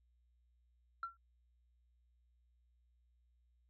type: tone with exponential decay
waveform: sine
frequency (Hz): 1360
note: F6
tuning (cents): -46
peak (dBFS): -34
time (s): 1.03-1.17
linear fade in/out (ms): 2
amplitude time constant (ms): 30
effects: tanh soft clip ceiling -34 dBFS + added 60 Hz sine -70 dBFS peak until 3.69 s